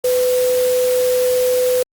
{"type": "tone in noise", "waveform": "sine", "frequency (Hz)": 502, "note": "B4", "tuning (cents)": 28, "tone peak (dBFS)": -13, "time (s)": [0.04, 1.83], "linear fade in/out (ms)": 5, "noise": "white", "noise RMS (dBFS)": -27, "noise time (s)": [0.04, 1.83], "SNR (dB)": 11, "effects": ["Opus 48 kbps"]}